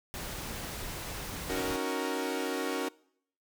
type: noise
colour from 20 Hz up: pink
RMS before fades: -39 dBFS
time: 0.14-1.76 s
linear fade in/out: 0 ms
type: chord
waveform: sawtooth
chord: D# minor seventh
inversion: third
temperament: equal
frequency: 277.2 / 311.1 / 370 / 466.2 Hz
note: C#4 / D#4 / F#4 / A#4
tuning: 0 / 0 / 0 / 0 cents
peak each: -32 / -35 / -32 / -32 dBFS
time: 1.49-2.89 s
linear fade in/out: 10 ms
effects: noise-tail reverb RT60 0.7 s tail -24 dB re dry